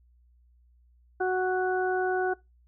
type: harmonic tone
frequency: 370 Hz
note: F#4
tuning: in tune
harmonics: 1 / 2 / 3 / 4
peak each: -26 / -29 / -43 / -32 dBFS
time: 1.2-2.34 s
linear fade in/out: 10 ms
effects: noise-tail reverb RT60 0.2 s tail -22 dB re dry + added 60 Hz sine -58 dBFS peak until 2.67 s